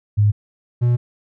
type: tone pair in turn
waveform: sine / triangle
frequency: 104.1 / 120.98 Hz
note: G#2 / B2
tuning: +5 / -35 cents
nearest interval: minor third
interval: 260 cents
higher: second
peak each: -11 dBFS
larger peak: neither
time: 0.17-0.32 / 0.81-0.97 s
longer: second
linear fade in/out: 20 ms
effects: none